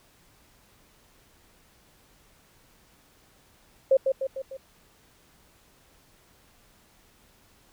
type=tone with echo; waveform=sine; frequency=534 Hz; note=C5; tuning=35 cents sharp; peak=-15 dBFS; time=3.91-3.97 s; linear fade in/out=5 ms; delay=150 ms; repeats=4; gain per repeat=-5 dB; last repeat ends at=4.57 s; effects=pink hiss -60 dBFS RMS until 7.72 s